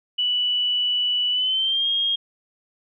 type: tone with pitch glide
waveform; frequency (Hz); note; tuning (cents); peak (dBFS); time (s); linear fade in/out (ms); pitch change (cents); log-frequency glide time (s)
sine; 2960 to 3247; F#7 to G#7; 0 to -40; -19; 0.18-2.16; 10; +160; 1.31-1.88
effects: none